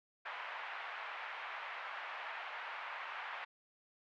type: band-pass noise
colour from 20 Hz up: pink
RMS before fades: -45 dBFS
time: 0.25-3.45 s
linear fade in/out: 10 ms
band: 800 to 2600 Hz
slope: 24 dB/octave
effects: none